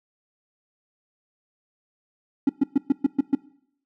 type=tone bursts; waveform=triangle; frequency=277.2 Hz; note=C#4; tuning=in tune; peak=-11 dBFS; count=7; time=2.47-3.351 s; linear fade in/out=5 ms; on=23 ms; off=120 ms; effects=noise-tail reverb RT60 0.7 s tail -23 dB re dry + tanh soft clip ceiling -10 dBFS